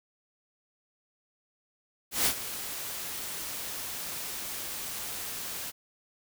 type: noise with ADSR envelope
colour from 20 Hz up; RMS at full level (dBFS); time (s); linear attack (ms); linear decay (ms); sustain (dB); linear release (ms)
white; -24; 2.11-5.72; 150; 74; -13; 34
effects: none